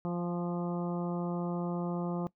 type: harmonic tone with a mistuned harmonic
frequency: 174.61 Hz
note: F3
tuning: in tune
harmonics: 1 / 2 / 3 / 4 / 5 / 6 / 7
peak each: -32 / -38 / -42 / -44 / -46 / -48 / -49 dBFS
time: 0.05-2.27 s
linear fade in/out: 0 ms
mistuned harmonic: 5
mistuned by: -19 cents
effects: noise-tail reverb RT60 0.1 s tail -20 dB re dry